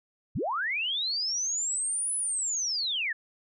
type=linear two-way sweep; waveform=sine; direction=up then down; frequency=57.4 to 10170 to 1658 Hz; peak=-27 dBFS; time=0.35-3.13 s; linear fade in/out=10 ms; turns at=2.15 s; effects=none